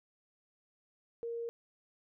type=tone; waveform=sine; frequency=466.2 Hz; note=A#4; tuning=in tune; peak=-36 dBFS; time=1.23-1.49 s; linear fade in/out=0 ms; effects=none